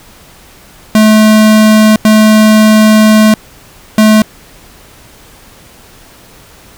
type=tone bursts at uneven times; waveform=square; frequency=215.9 Hz; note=A3; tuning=33 cents flat; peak=-3 dBFS; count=3; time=0.95-1.96 / 2.05-3.34 / 3.98-4.22 s; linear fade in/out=2 ms; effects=pink hiss -38 dBFS RMS until 6.77 s